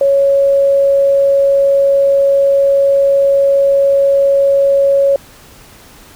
sine tone, 554.4 Hz, C#5, in tune, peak -7 dBFS, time 0.01-5.16 s, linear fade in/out 2 ms, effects pink hiss -40 dBFS RMS until 6.15 s

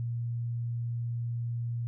sine tone, 118.1 Hz, A#2, 23 cents sharp, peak -30 dBFS, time 0-1.87 s, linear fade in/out 0 ms, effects none

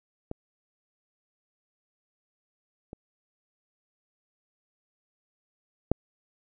clicks, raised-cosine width 2 ms, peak -20 / -26 / -8 dBFS, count 3, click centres 0.314 / 2.931 / 5.916 s, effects none

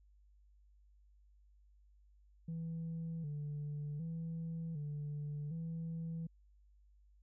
sine tone with vibrato, 155.56 Hz, D#3, in tune, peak -37 dBFS, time 2.48-6.27 s, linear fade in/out 5 ms, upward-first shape square, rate 0.66 Hz, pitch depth 96 cents each way, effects tanh soft clip ceiling -37 dBFS + added 50 Hz sine -63 dBFS peak until 7.22 s

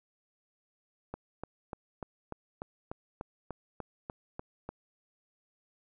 click train, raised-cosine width 1 ms, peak -24 dBFS, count 13, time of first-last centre 1.14-4.69 s, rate 3.38 Hz, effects none

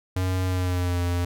square tone with pitch glide, 92.5 to 87.76 Hz, F#2 to F2, 0 to +9 cents, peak -23 dBFS, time 0.16-1.25 s, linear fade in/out 5 ms, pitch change -91 cents, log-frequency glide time 0.46-1.01 s, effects none

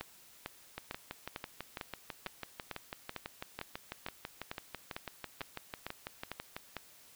two click trains, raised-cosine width 0.3 ms, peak -22 / -23 dBFS, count 16 / 36, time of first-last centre 0.01-6.767 / 0.78-6.565 s, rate 2.22 / 6.05 Hz, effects white hiss -59 dBFS RMS until 7.15 s

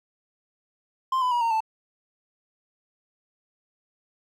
triangle tone with pitch steps, 1046.5 / 1002.7 / 960.8 / 920.6 / 882 Hz, C6 / B5 / B5 / A#5 / A5, 0 / +26 / -48 / -22 / +4 cents, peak -19 dBFS, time 1.12-1.605 s, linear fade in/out 5 ms, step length 97 ms, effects none

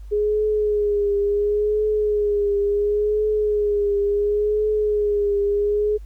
sine tone with vibrato, 415.3 Hz, G#4, in tune, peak -17 dBFS, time 0.11-5.98 s, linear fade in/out 20 ms, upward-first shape triangle, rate 0.71 Hz, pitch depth 51 cents each way, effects added 50 Hz sine -34 dBFS peak until 6.05 s + pink hiss -61 dBFS RMS until 6.05 s

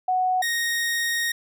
sine / sawtooth tone pair in turn, 740 / 1864.7 Hz, F#5 / A#6, 0 / 0 cents, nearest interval octave + major third, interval 1600 cents, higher second, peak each -19 dBFS, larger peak neither, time 0.08-0.42 / 0.42-1.32 s, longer second, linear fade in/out 5 ms, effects none

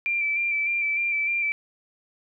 sine tone with vibrato, 2349 Hz, D7, in tune, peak -22 dBFS, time 0.06-1.52 s, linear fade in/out 0 ms, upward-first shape square, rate 3.3 Hz, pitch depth 23 cents each way, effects none

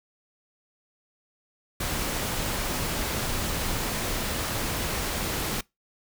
pink noise, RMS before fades -29 dBFS, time 1.8-5.61 s, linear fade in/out 5 ms, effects noise-tail reverb RT60 0.2 s tail -24 dB re dry

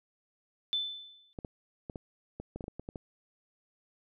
sine tone with exponential decay, 3520 Hz, A7, in tune, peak -26 dBFS, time 0.73-1.33 s, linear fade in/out 0 ms, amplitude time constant 130 ms
clicks, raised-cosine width 2 ms, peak -26 dBFS, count 12, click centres 1.388 / 1.448 / 1.898 / 1.958 / 2.4 / 2.56 / 2.608 / 2.641 / 2.681 / 2.796 / 2.889 / 2.958 s
effects none

